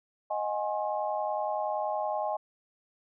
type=chord; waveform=sine; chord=Ab dominant seventh; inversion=second; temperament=equal with one note detuned; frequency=622.3 / 740 / 830.6 / 1068.5 Hz; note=Eb5 / Gb5 / Ab5 / C6; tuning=0 / 0 / 0 / +36 cents; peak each=-32 / -37 / -32 / -38 dBFS; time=0.3-2.37 s; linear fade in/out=10 ms; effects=none